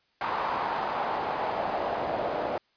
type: noise with band-pass filter sweep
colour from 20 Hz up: pink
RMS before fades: -30 dBFS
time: 0.21-2.58 s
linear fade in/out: 2 ms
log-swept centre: 1000 to 610 Hz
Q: 2.5
effects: white hiss -69 dBFS RMS until 2.76 s + resampled to 11025 Hz